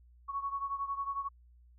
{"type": "beating tone pair", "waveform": "sine", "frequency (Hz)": [1108.7, 1119.7], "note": ["C#6", "C#6"], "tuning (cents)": [0, 17], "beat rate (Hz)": 11, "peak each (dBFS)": [-35, -39], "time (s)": [0.28, 1.29], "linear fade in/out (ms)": 20, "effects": ["added 60 Hz sine -57 dBFS peak until 1.78 s"]}